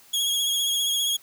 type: tone with vibrato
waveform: sawtooth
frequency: 3304 Hz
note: G#7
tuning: 10 cents flat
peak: -19 dBFS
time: 0.13-1.17 s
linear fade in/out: 10 ms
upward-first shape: sine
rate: 15 Hz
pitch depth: 33 cents each way
effects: white hiss -53 dBFS RMS until 1.22 s + high-pass 60 Hz 12 dB/octave